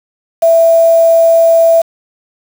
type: tone with quantisation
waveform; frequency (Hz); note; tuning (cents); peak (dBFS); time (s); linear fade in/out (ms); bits
sine; 662; E5; +7; -4; 0.42-1.82; 10; 4
effects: none